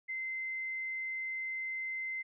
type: tone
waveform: sine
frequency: 2070 Hz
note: C7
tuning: 19 cents flat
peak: -35 dBFS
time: 0.08-2.23 s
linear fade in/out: 20 ms
effects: none